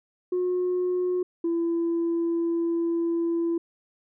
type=tone pair in turn; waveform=sine; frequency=361.6 / 336.5 Hz; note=F#4 / E4; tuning=-40 / +36 cents; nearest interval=minor second; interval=124 cents; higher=first; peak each=-21 dBFS; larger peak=neither; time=0.32-1.23 / 1.44-3.58 s; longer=second; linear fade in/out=5 ms; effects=tanh soft clip ceiling -20 dBFS